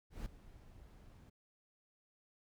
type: noise with ADSR envelope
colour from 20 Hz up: brown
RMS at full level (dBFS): -41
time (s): 0.1-1.3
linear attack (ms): 160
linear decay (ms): 4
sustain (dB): -17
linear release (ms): 8
effects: none